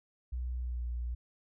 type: tone with pitch glide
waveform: sine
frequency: 61.74 to 59.91 Hz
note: B1 to A#1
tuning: 0 to +48 cents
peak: -33 dBFS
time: 0.32-1.15 s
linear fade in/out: 10 ms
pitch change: -52 cents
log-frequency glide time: 0.6-0.84 s
effects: none